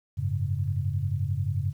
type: chord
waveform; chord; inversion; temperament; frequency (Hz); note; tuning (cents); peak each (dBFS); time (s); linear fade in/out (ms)
sine; F# suspended second; none; equal; 92.5 / 103.83 / 138.59; F#2 / G#2 / C#3; 0 / 0 / 0; -29 / -29 / -30; 0.17-1.73; 20
effects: 10-bit